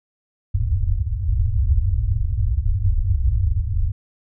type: low-pass noise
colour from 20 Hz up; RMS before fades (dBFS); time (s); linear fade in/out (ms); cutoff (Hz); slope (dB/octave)
white; -19; 0.54-3.92; 10; 110; 96
effects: none